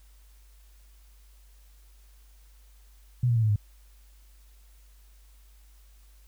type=tone with pitch steps; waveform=sine; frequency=123.47 / 118.17 / 113.09 / 108.23 / 103.59 Hz; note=B2 / A#2 / A2 / A2 / G#2; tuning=0 / +24 / +48 / -28 / -4 cents; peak=-20 dBFS; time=3.23-3.56 s; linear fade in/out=5 ms; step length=66 ms; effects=added 50 Hz sine -52 dBFS peak until 6.27 s + white hiss -64 dBFS RMS until 6.27 s